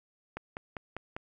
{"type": "click train", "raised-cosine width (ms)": 0.5, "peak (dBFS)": -22, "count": 5, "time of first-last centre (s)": [0.37, 1.165], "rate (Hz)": 5.03, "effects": []}